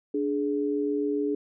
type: tone pair together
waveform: sine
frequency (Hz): 292 / 419.1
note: D4 / G#4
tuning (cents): -10 / +16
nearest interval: tritone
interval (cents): 626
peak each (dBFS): -27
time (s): 0.14-1.35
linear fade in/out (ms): 5
effects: none